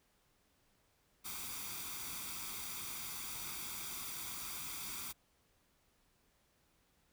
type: noise with comb filter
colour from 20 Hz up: white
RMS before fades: -44 dBFS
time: 1.24-5.13 s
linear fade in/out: 20 ms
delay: 0.85 ms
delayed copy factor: +0.65
effects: pink hiss -74 dBFS RMS until 7.12 s